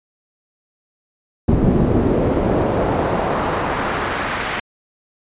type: noise with band-pass filter sweep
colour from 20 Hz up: brown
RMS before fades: -18 dBFS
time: 1.48-4.6 s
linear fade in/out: 5 ms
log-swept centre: 240 to 2000 Hz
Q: 1
effects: resampled to 8000 Hz